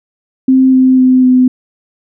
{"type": "tone with pitch steps", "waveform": "sine", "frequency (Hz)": [261.6, 259, 256.5, 254], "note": ["C4", "C4", "C4", "B3"], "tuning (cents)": [0, -17, -34, 49], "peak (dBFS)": -4, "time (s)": [0.48, 1.48], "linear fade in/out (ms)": 5, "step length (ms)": 250, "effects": []}